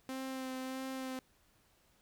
sawtooth tone with vibrato, 261.6 Hz, C4, in tune, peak -35 dBFS, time 0.09-1.19 s, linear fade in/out 0 ms, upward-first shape sine, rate 1.6 Hz, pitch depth 16 cents each way, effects pink hiss -70 dBFS RMS until 2.01 s

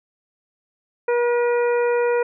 harmonic tone with a mistuned harmonic, 480 Hz, B4, 49 cents flat, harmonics 1 / 2 / 3 / 4 / 5, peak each -17 / -27 / -30 / -34 / -34 dBFS, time 1.08-2.23 s, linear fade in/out 5 ms, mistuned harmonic 5, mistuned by +17 cents, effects none

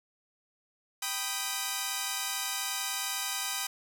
5% pulse chord, G augmented, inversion none, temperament equal, 784 / 987.8 / 1244.5 Hz, G5 / B5 / D#6, 0 / 0 / 0 cents, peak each -24 dBFS, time 1.02-3.67 s, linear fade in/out 5 ms, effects none

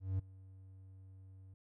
triangle tone with ADSR envelope, 95 Hz, F#2, 46 cents sharp, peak -29 dBFS, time 0-1.54 s, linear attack 190 ms, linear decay 9 ms, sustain -22 dB, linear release 3 ms, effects none

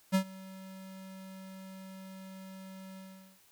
square tone with ADSR envelope, 190.2 Hz, F#3, 48 cents sharp, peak -23 dBFS, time 0.12-3.4 s, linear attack 29 ms, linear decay 86 ms, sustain -23 dB, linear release 430 ms, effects white hiss -64 dBFS RMS until 3.51 s

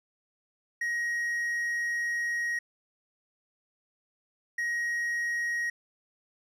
triangle tone pair in turn, 1888 / 1888 Hz, A#6 / A#6, +22 / +22 cents, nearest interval unison, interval 0 cents, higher neither, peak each -26 dBFS, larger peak neither, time 0.81-2.59 / 4.58-5.7 s, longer first, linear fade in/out 5 ms, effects resampled to 32000 Hz

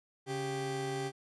30% pulse tone pair together, 138.59 / 392.9 Hz, C#3 / G4, 0 / +4 cents, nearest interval octave + tritone, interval 1804 cents, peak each -36 / -33 dBFS, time 0.26-1.12 s, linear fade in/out 50 ms, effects resampled to 24000 Hz

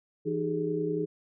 sine tone cluster, 165.4 / 307.6 / 391.1 / 421.4 Hz, E3 / D#4 / G4 / G#4, +6 / -20 / -4 / +25 cents, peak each -34 / -33 / -36 / -30 dBFS, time 0.25-1.06 s, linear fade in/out 20 ms, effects none

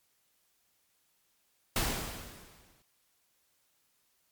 pink noise with exponential decay, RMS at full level -28 dBFS, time 1.76-2.82 s, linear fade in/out 1 ms, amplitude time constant 230 ms, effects white hiss -73 dBFS RMS until 4.31 s + MP3 96 kbps

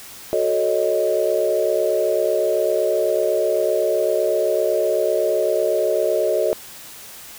sine chord, D# half-diminished seventh, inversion first, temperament equal, 370 / 440 / 554.4 / 622.3 Hz, F#4 / A4 / C#5 / D#5, 0 / 0 / 0 / 0 cents, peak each -24 / -22 / -23 / -20 dBFS, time 0.33-6.53 s, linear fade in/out 0 ms, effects white hiss -39 dBFS RMS until 7.38 s

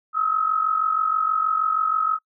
sine tone pair together, 1272.2 / 1318.5 Hz, D#6 / E6, +38 / 0 cents, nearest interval minor second, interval 62 cents, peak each -20 / -24 dBFS, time 0.13-2.19 s, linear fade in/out 50 ms, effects noise-tail reverb RT60 0.1 s tail -26 dB re dry

